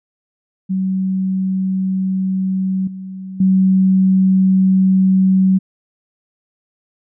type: tone with level steps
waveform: sine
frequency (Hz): 189.1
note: F#3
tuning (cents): +38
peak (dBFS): -15 / -26 / -9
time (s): 0.69-5.59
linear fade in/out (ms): 20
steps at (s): 2.87 / 3.4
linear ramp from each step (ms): 5
effects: none